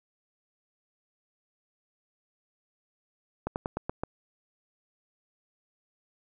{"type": "slowing click train", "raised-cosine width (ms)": 1, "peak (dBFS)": -16, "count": 6, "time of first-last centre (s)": [3.47, 4.035], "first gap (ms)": 89, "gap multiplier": 1.12, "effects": []}